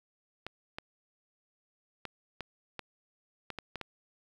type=clicks; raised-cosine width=0.3 ms; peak=-22 dBFS; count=9; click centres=0.466 / 0.785 / 2.053 / 2.407 / 2.793 / 3.503 / 3.587 / 3.757 / 3.813 s; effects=8-bit